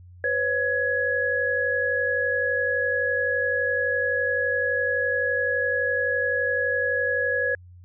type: tone cluster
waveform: sine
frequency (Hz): 499.2 / 551 / 1677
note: B4 / C#5 / G#6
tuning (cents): +19 / -11 / +16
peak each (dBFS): -27 / -29 / -23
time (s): 0.24-7.55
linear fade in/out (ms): 2
effects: added 89 Hz sine -44 dBFS peak until 7.84 s